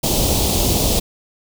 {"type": "band-stop noise", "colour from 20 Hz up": "pink", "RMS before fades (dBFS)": -17, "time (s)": [0.03, 1], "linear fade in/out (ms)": 10, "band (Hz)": [820, 3100], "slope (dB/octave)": 24, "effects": []}